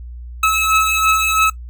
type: beating tone pair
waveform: 25% pulse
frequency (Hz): 1293 / 1296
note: E6 / E6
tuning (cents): -34 / -30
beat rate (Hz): 3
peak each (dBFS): -14 / -11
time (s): 0.43-1.5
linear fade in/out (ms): 5
effects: noise-tail reverb RT60 0.1 s tail -19 dB re dry + added 60 Hz sine -29 dBFS peak until 1.69 s